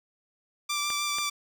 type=tone with vibrato; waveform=10% pulse; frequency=1174.7 Hz; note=D6; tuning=in tune; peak=-19 dBFS; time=0.69-1.3 s; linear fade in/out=10 ms; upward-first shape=triangle; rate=6.4 Hz; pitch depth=18 cents each way
type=clicks; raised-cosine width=0.3 ms; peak=-21 dBFS; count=2; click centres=0.903 / 1.185 s
effects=none